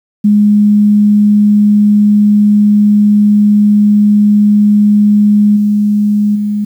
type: tone with level steps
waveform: sine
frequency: 207.7 Hz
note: G#3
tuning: in tune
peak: -4 / -7 / -11 dBFS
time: 0.24-6.65 s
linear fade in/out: 10 ms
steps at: 5.56 / 6.35 s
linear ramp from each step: 10 ms
effects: 7-bit